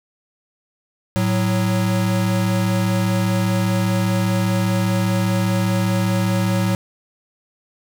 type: tone pair together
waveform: square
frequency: 110 / 185 Hz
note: A2 / F#3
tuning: 0 / 0 cents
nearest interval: major sixth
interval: 900 cents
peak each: -20 dBFS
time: 1.16-6.75 s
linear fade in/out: 0 ms
effects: none